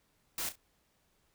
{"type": "noise with echo", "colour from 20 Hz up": "white", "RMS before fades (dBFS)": -36, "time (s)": [0.38, 0.49], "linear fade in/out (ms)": 2, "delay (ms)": 33, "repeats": 2, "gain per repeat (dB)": -11, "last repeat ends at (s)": 0.556, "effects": ["pink hiss -73 dBFS RMS until 1.34 s"]}